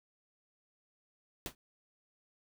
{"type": "noise with exponential decay", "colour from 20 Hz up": "pink", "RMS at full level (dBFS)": -35, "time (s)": [1.46, 1.55], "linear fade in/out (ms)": 1, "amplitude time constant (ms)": 19, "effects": []}